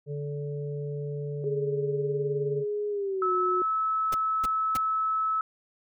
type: harmonic tone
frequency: 145 Hz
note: D3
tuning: 22 cents flat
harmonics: 1 / 3 / 4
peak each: -32 / -35 / -46 dBFS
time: 0.06-2.65 s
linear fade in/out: 50 ms
type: tone with pitch glide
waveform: sine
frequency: 415.9 to 364.2 Hz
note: G#4 to F#4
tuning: +2 to -27 cents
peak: -27 dBFS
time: 1.44-3.62 s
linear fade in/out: 2 ms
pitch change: -229 cents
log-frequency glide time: 2.89-3.32 s
type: tone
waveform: sine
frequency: 1300 Hz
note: E6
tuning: 24 cents flat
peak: -24 dBFS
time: 3.22-5.41 s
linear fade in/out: 2 ms
type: noise bursts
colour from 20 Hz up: pink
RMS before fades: -34 dBFS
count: 3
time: 4.12-4.772 s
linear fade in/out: 5 ms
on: 24 ms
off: 290 ms
effects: none